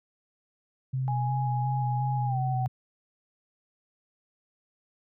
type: tone with vibrato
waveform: sine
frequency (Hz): 128.5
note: C3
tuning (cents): -31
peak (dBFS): -26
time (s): 0.93-2.68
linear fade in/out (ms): 10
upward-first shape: square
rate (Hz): 2.8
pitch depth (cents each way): 30
type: tone with pitch glide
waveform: sine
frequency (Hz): 830.6 to 757.3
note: G#5 to F#5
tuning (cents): 0 to +40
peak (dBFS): -30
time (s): 1.08-2.66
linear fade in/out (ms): 0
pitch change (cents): -160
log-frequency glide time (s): 2.25-2.39
effects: none